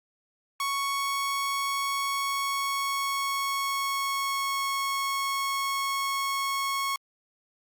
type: tone with pitch glide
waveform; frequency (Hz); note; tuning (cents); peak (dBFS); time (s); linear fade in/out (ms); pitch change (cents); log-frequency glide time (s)
sawtooth; 1108.7 to 1099.1; C#6 to C#6; 0 to -15; -23; 0.6-6.96; 2; -15; 2.05-4.78
effects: Opus 48 kbps